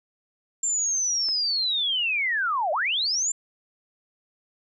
sine linear two-way sweep, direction down then up, 7370 to 572 to 7370 Hz, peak -22 dBFS, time 0.63-3.32 s, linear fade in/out 5 ms, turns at 2.72 s
clicks, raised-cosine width 0.5 ms, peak -30 dBFS, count 2, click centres 1.286 / 1.289 s
effects none

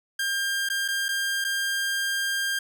sawtooth tone with dropouts, 1600 Hz, G6, 35 cents sharp, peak -21 dBFS, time 0.19-2.59 s, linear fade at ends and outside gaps 5 ms, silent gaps 0.689-0.699 / 0.88-0.884 / 1.084-1.088 / 1.443-1.447 s, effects none

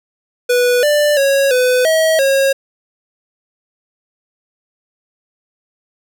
square tone with pitch steps, 491 / 591 / 551 / 502 / 640 / 544 Hz, B4 / D5 / C#5 / B4 / D#5 / C#5, -10 / +11 / -11 / +28 / +49 / -33 cents, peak -11 dBFS, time 0.49-2.53 s, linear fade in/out 10 ms, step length 340 ms, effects none

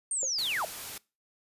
sine linear sweep, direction down, 8870 to 554.4 Hz, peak -28 dBFS, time 0.11-0.65 s, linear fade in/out 2 ms
sine tone with exponential decay, 533 Hz, C5, 32 cents sharp, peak -32 dBFS, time 0.23-0.32 s, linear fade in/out 0 ms, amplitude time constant 19 ms
white noise, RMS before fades -40 dBFS, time 0.38-0.98 s, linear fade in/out 5 ms
effects noise-tail reverb RT60 0.3 s tail -23 dB re dry + resampled to 32000 Hz

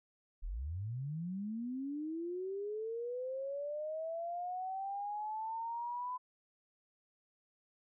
sine linear sweep, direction up, 32.7 to 1008 Hz, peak -37 dBFS, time 0.42-6.18 s, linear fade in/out 20 ms, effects none

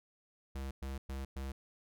square tone bursts, 67.2 Hz, C2, 47 cents sharp, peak -39 dBFS, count 4, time 0.55-1.52 s, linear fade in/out 5 ms, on 160 ms, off 110 ms, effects none

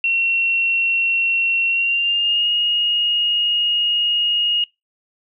sine tone with pitch glide, 2725 to 2867 Hz, F7 to F7, -43 to +45 cents, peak -15 dBFS, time 0.04-4.64 s, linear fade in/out 2 ms, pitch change +88 cents, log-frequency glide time 1.68-2.49 s, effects noise-tail reverb RT60 0.2 s tail -22 dB re dry

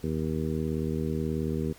harmonic tone, 78.5 Hz, D#2, 16 cents sharp, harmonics 1 / 2 / 3 / 4 / 5 / 6, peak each -34 / -31 / -32 / -37 / -34 / -38 dBFS, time 0.03-1.73 s, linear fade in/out 10 ms, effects pink hiss -53 dBFS RMS until 1.78 s + MP3 96 kbps

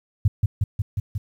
sine tone with echo, 101.2 Hz, G#2, 44 cents flat, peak -12 dBFS, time 0.25-0.28 s, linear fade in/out 5 ms, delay 180 ms, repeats 5, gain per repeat -2 dB, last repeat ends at 1.18 s, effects 9-bit

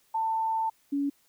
sine tone pair in turn, 892 / 282.3 Hz, A5 / C#4, +23 / +32 cents, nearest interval octave + minor sixth, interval 1991 cents, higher first, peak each -25 dBFS, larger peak neither, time 0.14-0.7 / 0.92-1.1 s, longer first, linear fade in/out 10 ms, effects white hiss -66 dBFS RMS until 1.28 s

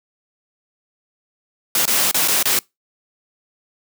white noise with dropouts, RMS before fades -17 dBFS, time 1.75-2.59 s, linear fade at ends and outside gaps 2 ms, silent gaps 1.855-1.877 / 2.113-2.144 / 2.277-2.282 / 2.428-2.455 s, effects noise-tail reverb RT60 0.2 s tail -25 dB re dry + high-pass 150 Hz 12 dB/octave

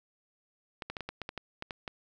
clicks, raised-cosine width 0.3 ms, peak -21 dBFS, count 11, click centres 0.822 / 0.9 / 0.968 / 1.007 / 1.09 / 1.217 / 1.291 / 1.377 / 1.624 / 1.708 / 1.878 s, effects none

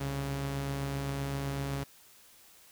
sawtooth tone pair together, 65.41 / 138.6 Hz, C2 / C#3, 0 / 0 cents, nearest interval octave + minor second, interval 1300 cents, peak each -37 / -29 dBFS, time 0-1.84 s, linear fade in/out 10 ms, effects white hiss -58 dBFS RMS until 2.71 s

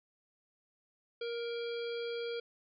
harmonic tone with a mistuned harmonic, 469.3 Hz, A#4, 12 cents sharp, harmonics 1 / 3 / 5 / 7 / 9 / 10, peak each -36 / -48 / -49 / -48 / -56 / -52 dBFS, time 1.21-2.4 s, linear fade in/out 5 ms, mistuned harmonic 9, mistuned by -23 cents, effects none

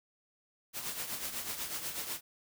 white noise with tremolo, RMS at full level -36 dBFS, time 0.73-2.21 s, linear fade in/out 50 ms, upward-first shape triangle, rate 8.1 Hz, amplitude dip 65%, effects none

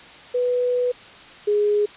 sine tone pair in turn, 493.9 / 415.3 Hz, B4 / G#4, 0 / 0 cents, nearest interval minor third, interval 300 cents, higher first, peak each -18 / -16 dBFS, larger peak second, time 0.34-0.92 / 1.47-1.86 s, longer first, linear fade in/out 10 ms, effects white hiss -43 dBFS RMS until 1.96 s + resampled to 8000 Hz

